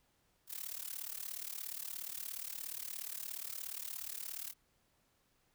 blue noise with amplitude modulation, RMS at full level -40 dBFS, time 0.47-4.54 s, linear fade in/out 50 ms, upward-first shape sine, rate 37 Hz, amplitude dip 90%, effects pink hiss -75 dBFS RMS until 5.54 s

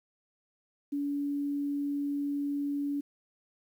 sine tone, 285.4 Hz, D4, 49 cents flat, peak -29 dBFS, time 0.92-3.01 s, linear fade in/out 10 ms, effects 10-bit

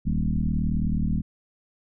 sine tone with frequency modulation, 111.4 Hz, A2, 22 cents sharp, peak -21 dBFS, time 0.05-1.22 s, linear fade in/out 20 ms, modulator 38.9 Hz, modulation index 3.1, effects none

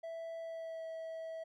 triangle tone with pitch glide, 659.3 to 649.5 Hz, E5 to E5, 0 to -26 cents, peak -39 dBFS, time 0.03-1.44 s, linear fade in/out 10 ms, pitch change -26 cents, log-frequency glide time 0.39-0.86 s, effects none

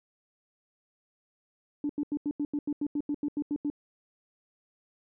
sine tone bursts, 292 Hz, D4, 10 cents flat, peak -26 dBFS, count 14, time 1.84-3.701 s, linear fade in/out 2 ms, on 54 ms, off 85 ms, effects tanh soft clip ceiling -22 dBFS

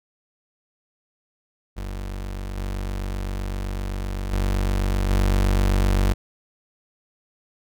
35% pulse tone with level steps, 47.78 Hz, G1, 44 cents flat, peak -27 / -24 / -18 / -15 dBFS, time 1.76-6.14 s, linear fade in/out 20 ms, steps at 2.57 / 4.32 / 5.1 s, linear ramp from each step 5 ms, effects none

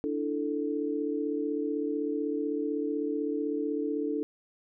sine chord, D suspended second, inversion none, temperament equal, 293.7 / 329.6 / 440 Hz, D4 / E4 / A4, 0 / 0 / 0 cents, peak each -31 / -35 / -32 dBFS, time 0.04-4.23 s, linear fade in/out 0 ms, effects none

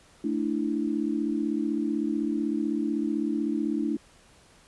sine chord, A suspended fourth, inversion none, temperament equal, 220 / 293.7 / 329.6 Hz, A3 / D4 / E4, 0 / 0 / 0 cents, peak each -30 / -28 / -30 dBFS, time 0.24-3.97 s, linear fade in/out 5 ms, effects pink hiss -57 dBFS RMS until 4.67 s + resampled to 24000 Hz

